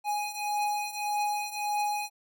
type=beating tone pair; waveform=square; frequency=830.6 / 832.3 Hz; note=G#5 / G#5; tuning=0 / +4 cents; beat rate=1.7 Hz; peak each=-31 / -34 dBFS; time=0.04-2.1 s; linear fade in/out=50 ms; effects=none